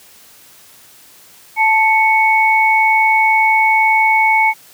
sine tone pair together, 879 / 2215 Hz, A5 / C#7, -2 / -2 cents, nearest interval octave + major third, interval 1600 cents, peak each -12 dBFS, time 1.56-4.54 s, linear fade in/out 50 ms, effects white hiss -44 dBFS RMS until 4.73 s + high-pass 60 Hz 12 dB/octave

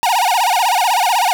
45% pulse tone with vibrato, 830.6 Hz, G#5, in tune, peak -12 dBFS, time 0.03-1.33 s, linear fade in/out 0 ms, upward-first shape sine, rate 16 Hz, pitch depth 270 cents each way, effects none

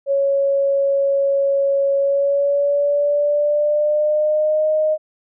sine tone with pitch glide, 554.4 to 618.7 Hz, C#5 to D#5, 0 to -10 cents, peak -14 dBFS, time 0.06-4.98 s, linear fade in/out 50 ms, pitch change +190 cents, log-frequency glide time 1.97-4.67 s, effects none

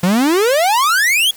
45% pulse exponential sweep, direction up, 169.5 to 3409 Hz, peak -11 dBFS, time 0.03-1.31 s, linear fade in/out 5 ms, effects white hiss -41 dBFS RMS until 1.36 s

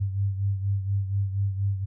sine beating tone pair, 98 / 102.2 Hz, G2 / G#2, 0 / -27 cents, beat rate 4.2 Hz, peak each -24 / -31 dBFS, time 0-1.86 s, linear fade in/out 20 ms, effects none

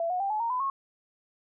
sine tone with pitch steps, 671 / 727.5 / 788.8 / 855.2 / 927.3 / 1005.4 / 1090 Hz, E5 / F#5 / G5 / A5 / A#5 / B5 / C#6, +31 / -29 / +11 / -49 / -9 / +31 / -29 cents, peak -26 dBFS, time 0-0.7 s, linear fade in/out 2 ms, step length 100 ms, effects none

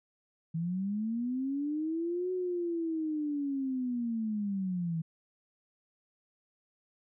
sine linear two-way sweep, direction up then down, 159.4 to 370.1 to 159.4 Hz, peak -30 dBFS, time 0.54-5.02 s, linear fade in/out 10 ms, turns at 2.32 s, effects none

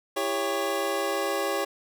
25% pulse chord, C# diminished, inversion first, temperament just, 332.6 / 399.1 / 554.4 Hz, E4 / G4 / C#5, +16 / +31 / 0 cents, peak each -30 / -26 / -25 dBFS, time 0.16-1.65 s, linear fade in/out 10 ms, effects none

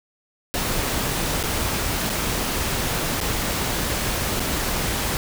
pink noise with dropouts, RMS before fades -24 dBFS, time 0.54-5.17 s, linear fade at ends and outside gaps 0 ms, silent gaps 1.429-1.437 / 2.094-2.1 / 3.203-3.212 / 4.396-4.403 s, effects none

